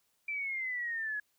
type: exponential sweep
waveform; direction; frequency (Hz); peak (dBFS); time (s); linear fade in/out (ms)
sine; down; 2349 to 1676; -33; 0.28-1.2; 5
effects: white hiss -75 dBFS RMS until 1.38 s